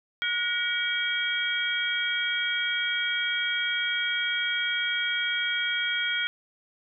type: tone cluster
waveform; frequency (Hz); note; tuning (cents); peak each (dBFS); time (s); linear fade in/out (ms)
sine; 1451 / 1899 / 2277 / 3251; F#6 / A#6 / C#7 / G#7; -34 / +32 / +46 / -38; -29 / -35 / -31 / -29; 0.22-6.27; 0
effects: none